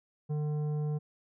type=tone with tanh clipping; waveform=sine; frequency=150 Hz; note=D3; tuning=37 cents sharp; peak=-31 dBFS; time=0.29-0.99 s; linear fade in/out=20 ms; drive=10 dB; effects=none